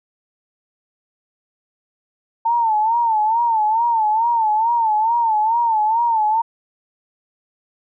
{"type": "tone with vibrato", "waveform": "sine", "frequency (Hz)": 897, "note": "A5", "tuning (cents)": 33, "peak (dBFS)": -14, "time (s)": [2.45, 6.42], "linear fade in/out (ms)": 10, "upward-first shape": "sine", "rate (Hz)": 2.3, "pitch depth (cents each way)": 100, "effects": []}